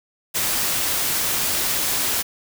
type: noise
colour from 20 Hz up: white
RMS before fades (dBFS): -22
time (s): 0.34-2.23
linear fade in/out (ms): 20
effects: none